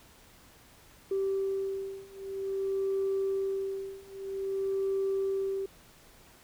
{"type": "beating tone pair", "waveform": "sine", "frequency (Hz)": [388.6, 389.11], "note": ["G4", "G4"], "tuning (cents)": [-15, -13], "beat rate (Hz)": 0.51, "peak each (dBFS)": [-32, -31], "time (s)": [1.11, 5.66], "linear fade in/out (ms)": 5, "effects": ["tanh soft clip ceiling -23 dBFS", "pink hiss -57 dBFS RMS until 6.43 s"]}